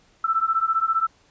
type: beating tone pair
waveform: sine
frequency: 1318.5 / 1333.5 Hz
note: E6 / E6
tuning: 0 / +20 cents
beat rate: 15 Hz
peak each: -22 dBFS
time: 0.24-1.07 s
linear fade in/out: 5 ms
effects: pink hiss -59 dBFS RMS until 1.3 s + resampled to 16000 Hz